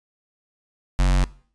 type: tone with notch filter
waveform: square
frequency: 46.25 Hz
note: F#1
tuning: in tune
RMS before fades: -17 dBFS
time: 0.99-1.24 s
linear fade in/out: 0 ms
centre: 400 Hz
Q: 1.4
effects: noise-tail reverb RT60 0.5 s tail -21 dB re dry + resampled to 22050 Hz